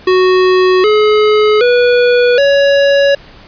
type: tone with pitch steps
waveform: square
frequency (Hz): 370 / 425 / 488.2 / 560.8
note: F#4 / G#4 / B4 / C#5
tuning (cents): 0 / +40 / -20 / +20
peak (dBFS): -7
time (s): 0.07-3.15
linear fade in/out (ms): 5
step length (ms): 770
effects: pink hiss -38 dBFS RMS until 3.47 s + resampled to 11025 Hz